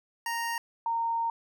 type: tone pair in turn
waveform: 25% pulse / sine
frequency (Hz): 930 / 921.4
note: A#5 / A#5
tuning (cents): -4 / -20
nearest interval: unison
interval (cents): 16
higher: first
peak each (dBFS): -26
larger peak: neither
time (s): 0.26-0.58 / 0.86-1.3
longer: second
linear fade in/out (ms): 2
effects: none